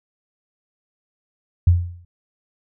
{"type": "tone with exponential decay", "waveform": "sine", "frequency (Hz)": 87.31, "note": "F2", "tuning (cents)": 0, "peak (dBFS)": -7, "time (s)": [1.67, 2.05], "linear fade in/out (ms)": 5, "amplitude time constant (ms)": 81, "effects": []}